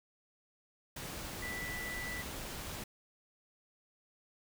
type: tone in noise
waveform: sine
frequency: 1975.5 Hz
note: B6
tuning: in tune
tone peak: -40 dBFS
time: 1.42-2.22 s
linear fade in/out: 5 ms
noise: pink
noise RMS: -43 dBFS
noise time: 0.96-2.84 s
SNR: 0 dB
effects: none